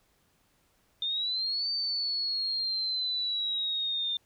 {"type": "exponential two-way sweep", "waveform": "sine", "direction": "up then down", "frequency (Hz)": [3600, 4599, 3600], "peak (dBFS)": -28, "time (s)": [1.02, 4.17], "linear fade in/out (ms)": 2, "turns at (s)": 1.7, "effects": ["pink hiss -69 dBFS RMS until 4.25 s"]}